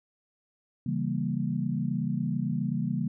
sine chord, C# diminished seventh, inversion none, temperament equal with one note detuned, 137.48 / 164.81 / 196 / 233.1 Hz, C#3 / E3 / G3 / Bb3, -14 / 0 / 0 / 0 cents, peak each -32 dBFS, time 0.86-3.08 s, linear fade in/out 5 ms, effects none

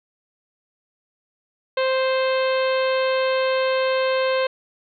harmonic tone with a mistuned harmonic, 523.3 Hz, C5, in tune, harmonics 1 / 2 / 3 / 4 / 5 / 6 / 7 / 8, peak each -19 / -27 / -30 / -33 / -32 / -35 / -38 / -36 dBFS, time 1.77-4.47 s, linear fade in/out 5 ms, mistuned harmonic 8, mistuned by +17 cents, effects none

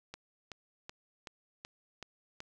click train, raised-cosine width 0.2 ms, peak -26 dBFS, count 7, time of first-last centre 0.14-2.404 s, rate 2.65 Hz, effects none

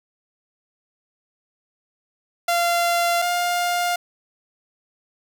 sawtooth tone pair in turn, 690 / 704.5 Hz, F5 / F5, -21 / +15 cents, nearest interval unison, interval 36 cents, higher second, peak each -14 / -16 dBFS, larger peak first, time 2.48-3.22 / 3.22-3.96 s, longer neither, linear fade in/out 5 ms, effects none

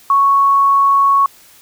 sine tone, 1108.7 Hz, C#6, in tune, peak -8 dBFS, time 0.1-1.26 s, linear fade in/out 2 ms, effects white hiss -45 dBFS RMS until 1.61 s

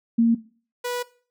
sine / sawtooth tone pair in turn, 230.6 / 489.5 Hz, A#3 / B4, -19 / -15 cents, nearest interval octave + minor second, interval 1304 cents, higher second, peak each -14 / -22 dBFS, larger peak first, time 0.18-0.35 / 0.84-1.03 s, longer second, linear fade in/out 10 ms, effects noise-tail reverb RT60 0.4 s tail -18 dB re dry

